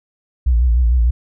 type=tone with vibrato; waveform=sine; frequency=60.2 Hz; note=B1; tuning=44 cents flat; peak=-9 dBFS; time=0.46-1.11 s; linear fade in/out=10 ms; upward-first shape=triangle; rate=6.6 Hz; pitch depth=130 cents each way; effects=tanh soft clip ceiling -7 dBFS